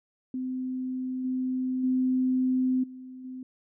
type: tone with level steps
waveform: sine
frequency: 256.8 Hz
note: C4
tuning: 32 cents flat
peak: -29 / -26 / -22 / -40 / -36 dBFS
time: 0.34-3.43 s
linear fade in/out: 2 ms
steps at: 1.24 / 1.83 / 2.83 / 3.24 s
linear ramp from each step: 10 ms
effects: none